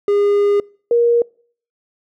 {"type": "tone pair in turn", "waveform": ["triangle", "sine"], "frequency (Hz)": [407.4, 472.1], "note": ["G#4", "A#4"], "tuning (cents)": [-33, 22], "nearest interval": "minor third", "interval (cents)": 255, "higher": "second", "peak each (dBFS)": [-10, -10], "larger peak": "neither", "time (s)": [[0.08, 0.6], [0.91, 1.22]], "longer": "first", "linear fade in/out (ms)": 2, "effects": ["noise-tail reverb RT60 0.5 s tail -26 dB re dry"]}